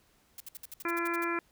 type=noise bursts; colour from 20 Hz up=blue; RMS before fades=-43 dBFS; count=11; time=0.38-1.243 s; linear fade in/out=2 ms; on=23 ms; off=61 ms
type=harmonic tone; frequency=340 Hz; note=F4; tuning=46 cents flat; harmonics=1 / 2 / 3 / 4 / 5 / 6 / 7; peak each=-33 / -45 / -37 / -36 / -38 / -43 / -38 dBFS; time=0.85-1.39 s; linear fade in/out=2 ms
effects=pink hiss -67 dBFS RMS until 1.51 s